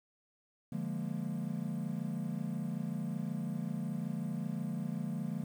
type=chord; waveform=triangle; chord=Bb dominant seventh; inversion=first; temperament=equal; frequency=146.83 / 174.61 / 207.7 / 233.1 Hz; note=D3 / F3 / Ab3 / Bb3; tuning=0 / 0 / 0 / 0 cents; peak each=-39 / -37 / -38 / -39 dBFS; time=0.72-5.44 s; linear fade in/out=5 ms; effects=10-bit